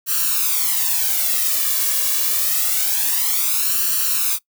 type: noise with flanger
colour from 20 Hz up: blue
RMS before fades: -19 dBFS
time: 0.06-4.39 s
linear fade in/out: 50 ms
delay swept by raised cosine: 0.69 to 1.79 ms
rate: 0.26 Hz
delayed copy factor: +0.9
effects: noise-tail reverb RT60 0.1 s tail -19 dB re dry